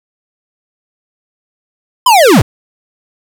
square linear sweep, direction down, 1046.5 to 73.42 Hz, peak -4 dBFS, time 2.06-2.42 s, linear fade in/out 5 ms, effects 7-bit

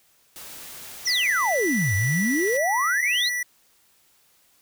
white noise, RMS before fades -40 dBFS, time 0.36-2.57 s, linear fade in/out 0 ms
sine exponential two-way sweep, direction down then up, 6200 to 92.5 to 4402 Hz, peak -21 dBFS, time 1.05-3.3 s, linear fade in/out 20 ms, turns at 1.95 s
square tone with pitch glide, 1980 to 1958.4 Hz, B6 to B6, +4 to -15 cents, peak -25 dBFS, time 1.07-3.43 s, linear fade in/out 5 ms, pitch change -19 cents, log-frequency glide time 1.3-2.33 s
effects white hiss -61 dBFS RMS until 4.61 s

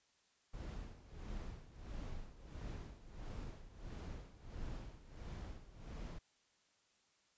brown noise with tremolo, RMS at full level -45 dBFS, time 0.53-6.19 s, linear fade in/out 10 ms, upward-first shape sine, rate 1.5 Hz, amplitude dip 80%, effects white hiss -75 dBFS RMS until 7.37 s + resampled to 16000 Hz

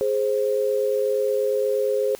sine tone pair together, 417.4 / 525.9 Hz, G#4 / C5, +9 / +9 cents, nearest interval major third, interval 400 cents, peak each -22 dBFS, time 0.01-2.15 s, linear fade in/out 0 ms, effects white hiss -46 dBFS RMS until 2.19 s

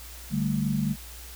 sine chord, D suspended fourth, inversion none, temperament just, 146.83 / 195.78 / 220.2 Hz, D3 / G3 / A3, 0 / -2 / +2 cents, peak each -28 dBFS, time 0.3-0.96 s, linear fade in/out 50 ms, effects added 60 Hz sine -43 dBFS peak until 1.35 s + white hiss -45 dBFS RMS until 1.35 s

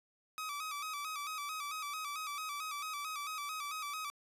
sawtooth tone with vibrato, 1210 Hz, D#6, 49 cents flat, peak -35 dBFS, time 0.38-4.1 s, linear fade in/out 0 ms, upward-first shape square, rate 4.5 Hz, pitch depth 76 cents each way, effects resampled to 32000 Hz

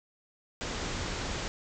pink low-pass noise, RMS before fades -35 dBFS, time 0.61-1.48 s, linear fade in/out 0 ms, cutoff 7600 Hz, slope 96 dB/octave, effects none

